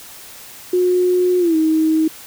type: tone with pitch glide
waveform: sine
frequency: 361.4 to 316.4 Hz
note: F#4 to D#4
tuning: -41 to +29 cents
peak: -12 dBFS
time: 0.73-2.08 s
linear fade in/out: 5 ms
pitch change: -230 cents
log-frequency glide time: 1.39-1.56 s
effects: white hiss -38 dBFS RMS until 2.26 s